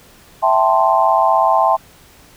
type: chord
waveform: sine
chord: A minor seventh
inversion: second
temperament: equal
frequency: 659.3 / 784 / 880 / 1046.5 Hz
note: E5 / G5 / A5 / C6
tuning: 0 / 0 / 0 / 0 cents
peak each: -16 dBFS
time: 0.42-1.77 s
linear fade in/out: 20 ms
effects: pink hiss -46 dBFS RMS until 2.36 s